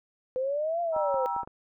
sine exponential two-way sweep, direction up then down, 504 to 697 to 504 Hz, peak -26 dBFS, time 0.36-1.26 s, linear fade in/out 0 ms, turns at 0.81 s
sine chord, E diminished, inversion first, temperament just, 791.1 / 949.3 / 1318.5 Hz, G5 / Bb5 / E6, +16 / +31 / 0 cents, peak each -33 / -30 / -35 dBFS, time 0.92-1.45 s, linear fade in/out 50 ms
clicks, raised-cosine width 1 ms, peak -28 dBFS, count 5, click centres 0.964 / 1.143 / 1.364 / 1.433 / 1.475 s
effects none

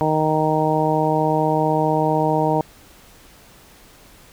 harmonic tone, 155.56 Hz, D#3, in tune, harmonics 1 / 2 / 3 / 4 / 5 / 6, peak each -23 / -23 / -23 / -23 / -23 / -23 dBFS, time 0.01-2.61 s, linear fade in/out 0 ms, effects pink hiss -48 dBFS RMS until 4.32 s

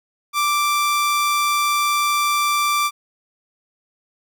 sawtooth tone, 1174.7 Hz, D6, in tune, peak -13 dBFS, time 0.33-2.91 s, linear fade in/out 50 ms, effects none

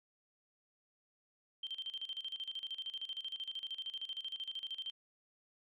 sine tone with tremolo, 3142 Hz, G7, 3 cents sharp, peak -38 dBFS, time 1.63-4.91 s, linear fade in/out 5 ms, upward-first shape square, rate 13 Hz, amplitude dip 80%, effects none

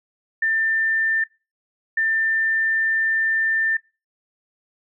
sine tone bursts at uneven times, 1790 Hz, A6, 29 cents sharp, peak -17 dBFS, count 2, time 0.42-1.24 / 1.97-3.77 s, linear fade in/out 5 ms, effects noise-tail reverb RT60 0.3 s tail -25 dB re dry

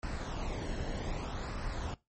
brown noise with flanger, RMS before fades -37 dBFS, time 0.03-1.94 s, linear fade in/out 0 ms, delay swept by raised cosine 0.29 to 0.85 ms, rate 0.64 Hz, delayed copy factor -0.5, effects noise-tail reverb RT60 0.2 s tail -19 dB re dry + MP3 32 kbps

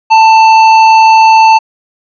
triangle tone with hard clipping, 887 Hz, A5, 14 cents sharp, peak -3 dBFS, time 0.1-1.59 s, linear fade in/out 20 ms, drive 13 dB, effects resampled to 16000 Hz

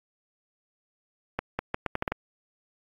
accelerating click train, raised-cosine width 0.5 ms, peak -12 dBFS, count 8, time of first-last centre 1.39-2.12 s, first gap 200 ms, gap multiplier 0.77, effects AAC 32 kbps

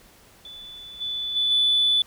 sine tone with level steps, 3478 Hz, A7, 21 cents flat, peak -38 / -26 / -19 / -16 dBFS, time 0.45-2.02 s, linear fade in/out 2 ms, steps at 1 / 1.35 / 1.5 s, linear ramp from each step 20 ms, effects tanh soft clip ceiling -12 dBFS + pink hiss -53 dBFS RMS until 2.06 s

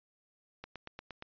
click train, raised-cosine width 0.3 ms, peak -27 dBFS, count 6, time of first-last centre 0.64-1.224 s, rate 8.56 Hz, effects resampled to 11025 Hz

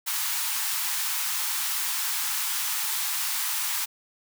white high-pass noise, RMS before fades -28 dBFS, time 0.06-3.86 s, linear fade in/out 20 ms, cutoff 800 Hz, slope 96 dB/octave, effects none

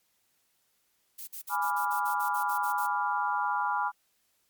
violet noise bursts, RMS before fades -40 dBFS, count 12, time 1.18-2.869 s, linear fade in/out 10 ms, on 94 ms, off 51 ms
sine chord, G# diminished seventh, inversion none, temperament equal, 830.6 / 987.8 / 1174.7 / 1396.9 Hz, G#5 / B5 / D6 / F6, 0 / 0 / 0 / 0 cents, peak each -31 / -30 / -34 / -33 dBFS, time 1.49-3.92 s, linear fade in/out 50 ms
effects white hiss -72 dBFS RMS until 4.49 s + MP3 96 kbps

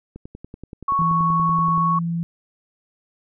click train, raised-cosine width 3 ms, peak -23 dBFS, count 18, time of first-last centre 0.16-1.779 s, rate 10.5 Hz
sine tone, 1108.7 Hz, C#6, in tune, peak -17 dBFS, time 0.88-1.99 s, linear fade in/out 5 ms
sine tone with pitch glide, 166.7 to 168.54 Hz, E3 to E3, +20 to +39 cents, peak -21 dBFS, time 0.99-2.23 s, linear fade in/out 0 ms, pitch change +19 cents, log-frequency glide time 1.74-1.92 s
effects none

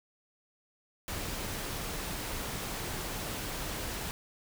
pink noise, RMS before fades -37 dBFS, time 1.08-4.11 s, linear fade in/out 0 ms, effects none

